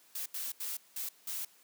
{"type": "noise bursts at uneven times", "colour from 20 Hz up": "blue", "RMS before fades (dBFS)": -38, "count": 5, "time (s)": [[0.15, 0.26], [0.34, 0.52], [0.6, 0.77], [0.96, 1.09], [1.27, 1.45]], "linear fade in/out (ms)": 5, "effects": ["white hiss -63 dBFS RMS until 1.63 s", "high-pass 200 Hz 12 dB/octave"]}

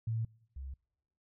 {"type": "tone pair in turn", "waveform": "sine", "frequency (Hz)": [112.8, 66.95], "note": ["A2", "C2"], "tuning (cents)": [44, 40], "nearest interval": "major sixth", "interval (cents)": 904, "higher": "first", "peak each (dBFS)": [-31, -40], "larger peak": "first", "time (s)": [[0.07, 0.25], [0.56, 0.74]], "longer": "neither", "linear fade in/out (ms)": 5, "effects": ["noise-tail reverb RT60 0.9 s tail -26 dB re dry"]}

